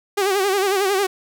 sawtooth tone with vibrato, 391.6 Hz, G4, 2 cents flat, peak -13 dBFS, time 0.17-1.07 s, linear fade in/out 10 ms, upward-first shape sine, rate 11 Hz, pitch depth 88 cents each way, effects none

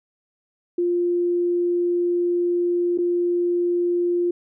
sine tone with dropouts, 350 Hz, F4, 4 cents sharp, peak -18 dBFS, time 0.78-4.31 s, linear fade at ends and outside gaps 5 ms, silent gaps 2.977-2.985 s, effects none

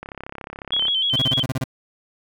click train, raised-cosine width 0.5 ms, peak -18 dBFS, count 30, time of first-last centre 0.03-0.883 s, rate 34 Hz
sine tone with vibrato, 3209 Hz, G7, 40 cents sharp, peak -18 dBFS, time 0.72-1.43 s, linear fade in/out 5 ms, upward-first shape square, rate 6.6 Hz, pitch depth 64 cents each way
30% pulse tone bursts, 130.81 Hz, C3, in tune, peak -18 dBFS, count 9, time 1.13-1.641 s, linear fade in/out 5 ms, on 31 ms, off 29 ms
effects none

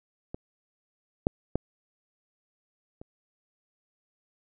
clicks, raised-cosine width 2 ms, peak -22 / -9 / -12 / -29 dBFS, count 4, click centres 0.345 / 1.269 / 1.556 / 3.015 s, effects none

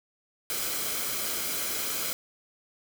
white noise with comb filter, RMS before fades -31 dBFS, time 0.5-2.13 s, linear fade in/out 0 ms, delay 1.1 ms, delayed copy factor -0.5, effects none

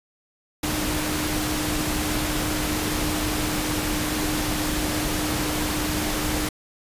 sine tone in noise, 304.3 Hz, D#4, 38 cents flat, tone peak -28 dBFS, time 0.63-6.49 s, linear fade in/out 5 ms, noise pink, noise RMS -26 dBFS, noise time 0.63-6.49 s, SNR -5 dB, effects resampled to 32000 Hz

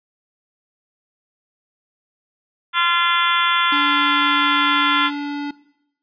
harmonic tone, 344.3 Hz, F4, 25 cents flat, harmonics 3 / 4 / 5 / 6 / 7 / 8 / 9 / 10, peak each -21 / -18 / -25 / -24 / -28 / -27 / -27 / -23 dBFS, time 2.73-5.11 s, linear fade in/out 50 ms
square tone, 288.4 Hz, D4, 31 cents flat, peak -24 dBFS, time 3.72-5.51 s, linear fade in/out 5 ms
effects noise-tail reverb RT60 0.8 s tail -19 dB re dry + resampled to 11025 Hz

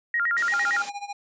sine tone with vibrato, 1623 Hz, G#6, 40 cents flat, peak -21 dBFS, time 0.14-0.82 s, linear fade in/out 2 ms, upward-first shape square, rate 8.8 Hz, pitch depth 260 cents each way
white high-pass noise, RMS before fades -35 dBFS, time 0.37-0.9 s, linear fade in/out 10 ms, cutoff 190 Hz, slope 24 dB/octave
square tone with tremolo, 812 Hz, G#5, 39 cents flat, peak -30 dBFS, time 0.52-1.13 s, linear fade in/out 5 ms, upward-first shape sine, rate 14 Hz, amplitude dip 85%
effects resampled to 16000 Hz

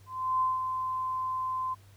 sine tone with ADSR envelope, 1033 Hz, C6, 22 cents flat, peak -23 dBFS, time 0.06-1.75 s, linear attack 350 ms, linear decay 180 ms, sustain -6 dB, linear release 21 ms, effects added 98 Hz sine -53 dBFS peak until 1.96 s + pink hiss -62 dBFS RMS until 1.96 s

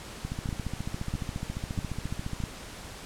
two click trains, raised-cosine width 5 ms, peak -20 / -18 dBFS, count 32 / 4, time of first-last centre 0.25-2.403 / 0.49-2.438 s, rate 14.4 / 1.54 Hz, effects pink hiss -43 dBFS RMS until 3.05 s + low-pass 10000 Hz 12 dB/octave

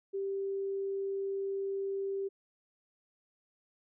sine tone, 392 Hz, G4, in tune, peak -32 dBFS, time 0.13-2.29 s, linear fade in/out 20 ms, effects none

